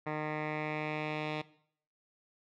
10% pulse tone with low-pass filter sweep, 152.9 Hz, D#3, 30 cents flat, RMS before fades -36 dBFS, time 0.06-1.42 s, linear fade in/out 10 ms, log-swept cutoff 1700 to 3100 Hz, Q 2.7, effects noise-tail reverb RT60 0.6 s tail -18 dB re dry

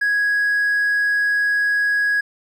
triangle tone, 1661.2 Hz, G#6, in tune, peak -13 dBFS, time 0.01-2.21 s, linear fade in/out 10 ms, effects tanh soft clip ceiling -11 dBFS

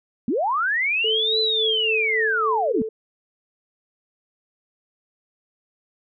sine linear two-way sweep, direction up then down, 200 to 4056 to 200 Hz, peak -19 dBFS, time 0.28-2.82 s, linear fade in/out 2 ms, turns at 1.4 s
sine tone with tremolo, 440 Hz, A4, in tune, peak -22 dBFS, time 1.04-2.89 s, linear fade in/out 5 ms, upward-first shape sine, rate 3.6 Hz, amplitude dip 50%
effects none

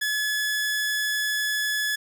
sawtooth tone, 1708 Hz, G#6, 48 cents sharp, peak -20 dBFS, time 0.01-1.96 s, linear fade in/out 10 ms, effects none

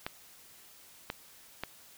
clicks, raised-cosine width 0.3 ms, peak -18 dBFS, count 3, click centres 0.065 / 1.101 / 1.636 s, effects white hiss -56 dBFS RMS until 1.97 s

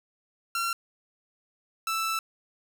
sawtooth tone pair in turn, 1366 / 1322.5 Hz, F6 / E6, -39 / +5 cents, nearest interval minor second, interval 56 cents, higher first, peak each -23 dBFS, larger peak neither, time 0.55-0.73 / 1.87-2.19 s, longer second, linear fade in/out 2 ms, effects 9-bit

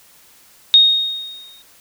sine tone with exponential decay, 3723 Hz, A#7, 3 cents flat, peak -4 dBFS, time 0.74-1.62 s, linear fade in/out 0 ms, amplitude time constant 190 ms, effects white hiss -49 dBFS RMS until 1.8 s

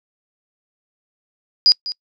sine tone with echo, 4901 Hz, D#8, 27 cents flat, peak -8 dBFS, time 1.66-1.72 s, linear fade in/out 0 ms, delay 200 ms, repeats 1, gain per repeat -15 dB, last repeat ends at 1.92 s, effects noise-tail reverb RT60 0.1 s tail -24 dB re dry

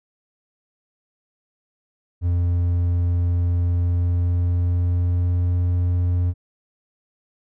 triangle tone with pitch glide, 87.31 to 88.48 Hz, F2 to F2, 0 to +23 cents, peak -15 dBFS, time 2.21-6.34 s, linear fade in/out 50 ms, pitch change +23 cents, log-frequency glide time 3.67-5.6 s, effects none

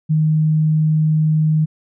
sine tone, 155.56 Hz, D#3, in tune, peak -12 dBFS, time 0.09-1.66 s, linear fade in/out 20 ms, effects none

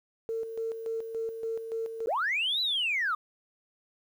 sine tone with tremolo, 452 Hz, A4, 47 cents sharp, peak -29 dBFS, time 0.29-2.06 s, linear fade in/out 0 ms, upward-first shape square, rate 3.5 Hz, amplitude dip 55%
sine linear two-way sweep, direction up then down, 390 to 4031 to 1172 Hz, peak -25 dBFS, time 2.07-3.15 s, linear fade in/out 5 ms, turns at 2.61 s
effects tanh soft clip ceiling -21 dBFS + 10-bit

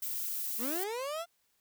violet noise, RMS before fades -36 dBFS, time 0.02-0.84 s, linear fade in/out 5 ms
30% pulse linear sweep, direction up, 209.8 to 698.5 Hz, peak -32 dBFS, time 0.58-1.26 s, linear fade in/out 50 ms
effects white hiss -74 dBFS RMS until 1.6 s

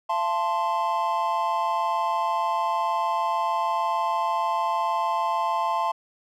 triangle chord, F major, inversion none, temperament equal with one note detuned, 680.5 / 880 / 1046.5 Hz, F5 / A5 / C6, -45 / 0 / 0 cents, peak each -27 / -24 / -24 dBFS, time 0.09-5.92 s, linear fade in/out 10 ms, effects none

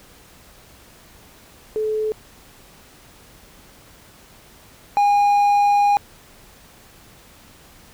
sine / triangle tone pair in turn, 432.2 / 815.9 Hz, A4 / G#5, -31 / -31 cents, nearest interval major seventh, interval 1100 cents, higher second, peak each -19 / -11 dBFS, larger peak second, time 1.76-2.12 / 4.97-5.97 s, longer second, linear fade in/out 0 ms, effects pink hiss -48 dBFS RMS until 7.93 s

